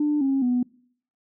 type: tone with pitch steps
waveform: sine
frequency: 297.1 / 270.9 / 247 Hz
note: D4 / C#4 / B3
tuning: +20 / -40 / 0 cents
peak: -18 dBFS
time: 0-0.63 s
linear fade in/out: 5 ms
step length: 210 ms
effects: noise-tail reverb RT60 0.6 s tail -24 dB re dry + tanh soft clip ceiling -15 dBFS